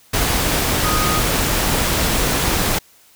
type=tone in noise; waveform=sine; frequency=1244.5 Hz; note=D#6; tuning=in tune; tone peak=-21 dBFS; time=0.84-1.2 s; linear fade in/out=10 ms; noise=pink; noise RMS=-18 dBFS; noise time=0.13-2.79 s; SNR=-6 dB; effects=white hiss -51 dBFS RMS until 3.15 s